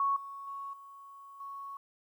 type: tone with level steps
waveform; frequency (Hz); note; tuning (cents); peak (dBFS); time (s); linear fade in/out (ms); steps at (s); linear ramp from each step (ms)
sine; 1108.7; C#6; 0; -26 / -41 / -38 / -48 / -40; 0-1.77; 2; 0.16 / 0.47 / 0.73 / 1.4; 5
effects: 11-bit